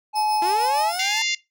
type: tone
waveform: triangle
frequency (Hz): 850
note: G#5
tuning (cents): +40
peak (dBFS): -17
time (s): 0.13-0.93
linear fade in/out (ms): 50
type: tone with tremolo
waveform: sawtooth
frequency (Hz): 5230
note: E8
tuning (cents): -15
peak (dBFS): -26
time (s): 0.15-1.03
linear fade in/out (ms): 10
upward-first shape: sine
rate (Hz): 6.6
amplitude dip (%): 60
type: linear sweep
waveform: sawtooth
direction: up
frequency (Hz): 331.8 to 906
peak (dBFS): -23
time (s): 0.42-1.22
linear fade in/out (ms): 2
type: harmonic tone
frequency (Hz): 699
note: F5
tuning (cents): +1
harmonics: 3 / 4 / 5 / 6 / 7 / 8 / 9 / 10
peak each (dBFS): -25 / -27 / -29 / -31 / -32 / -33 / -34 / -35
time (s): 0.99-1.35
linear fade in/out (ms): 5
effects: noise-tail reverb RT60 0.2 s tail -19 dB re dry